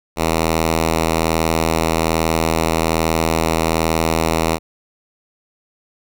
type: tone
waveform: 5% pulse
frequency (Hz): 81.2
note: E2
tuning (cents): -26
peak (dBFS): -4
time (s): 0.16-4.59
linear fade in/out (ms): 50
effects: none